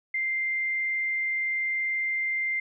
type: tone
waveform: sine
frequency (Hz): 2093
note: C7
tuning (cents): 0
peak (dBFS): -25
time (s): 0.14-2.6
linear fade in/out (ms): 5
effects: none